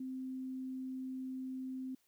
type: tone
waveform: sine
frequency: 260 Hz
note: C4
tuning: 11 cents flat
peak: -39 dBFS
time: 0-1.95 s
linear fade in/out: 5 ms
effects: white hiss -75 dBFS RMS until 2.07 s